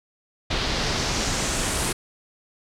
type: noise with low-pass filter sweep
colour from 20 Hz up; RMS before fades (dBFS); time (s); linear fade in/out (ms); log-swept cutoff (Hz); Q
pink; -25; 0.5-1.93; 10; 4000 to 10000; 1.9
effects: none